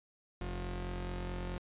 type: tone pair together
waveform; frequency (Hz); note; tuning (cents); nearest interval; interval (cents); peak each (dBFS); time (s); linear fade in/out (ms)
sawtooth; 44.65 / 178.5; F1 / F3; +39 / +38; 2 octaves; 2399; -34 / -37; 0.41-1.58; 0
effects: resampled to 8000 Hz